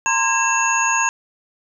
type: tone cluster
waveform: sine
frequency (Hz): 919 / 1036 / 1635 / 2674 / 6660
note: A#5 / C6 / G#6 / E7 / G#8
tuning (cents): -25 / -17 / -28 / +24 / +4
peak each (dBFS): -22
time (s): 0.06-1.09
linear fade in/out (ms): 0
effects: none